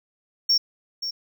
triangle tone with echo, 5490 Hz, F8, 31 cents flat, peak -14 dBFS, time 0.49-0.58 s, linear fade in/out 10 ms, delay 530 ms, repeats 1, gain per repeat -11 dB, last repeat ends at 1.11 s, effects tanh soft clip ceiling -10 dBFS

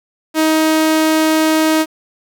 sawtooth tone, 315.2 Hz, D#4, 23 cents sharp, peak -7 dBFS, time 0.34-1.86 s, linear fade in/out 50 ms, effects 7-bit

